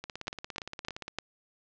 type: two click trains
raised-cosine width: 0.2 ms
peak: -15 / -21 dBFS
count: 4 / 19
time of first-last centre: 0.28-1.186 / 0.04-1.08 s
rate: 3.31 / 17.3 Hz
effects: low-pass 6000 Hz 12 dB/octave